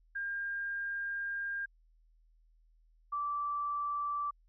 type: tone pair in turn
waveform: sine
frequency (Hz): 1606 / 1164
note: G6 / D6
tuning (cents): +41 / -16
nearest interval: tritone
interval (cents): 557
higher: first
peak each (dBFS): -34 / -32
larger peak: second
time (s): 0.15-1.66 / 3.12-4.31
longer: first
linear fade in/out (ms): 10
effects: added 40 Hz sine -63 dBFS peak until 4.48 s